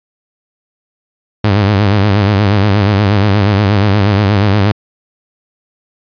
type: tone with vibrato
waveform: sawtooth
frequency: 101.5 Hz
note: G#2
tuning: 39 cents flat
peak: -4 dBFS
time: 1.44-4.72 s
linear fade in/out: 5 ms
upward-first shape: sine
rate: 8.4 Hz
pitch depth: 91 cents each way
effects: resampled to 11025 Hz